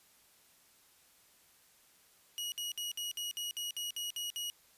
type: tone bursts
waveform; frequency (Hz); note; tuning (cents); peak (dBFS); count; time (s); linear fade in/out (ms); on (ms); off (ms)
sawtooth; 2902; F#7; -34; -33; 11; 2.38-4.5; 0; 140; 58
effects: white hiss -65 dBFS RMS until 4.77 s + resampled to 32000 Hz